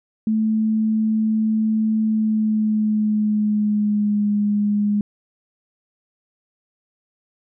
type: tone with pitch glide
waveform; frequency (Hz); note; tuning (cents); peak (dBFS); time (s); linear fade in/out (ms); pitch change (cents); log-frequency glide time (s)
sine; 218.5 to 206.7; A3 to G#3; -12 to -8; -16; 0.27-5.01; 2; -96; 2.02-4.29
effects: none